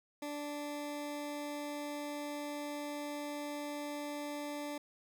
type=tone; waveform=20% pulse; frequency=292.5 Hz; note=D4; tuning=7 cents flat; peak=-34 dBFS; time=0.22-4.78 s; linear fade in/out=5 ms; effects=none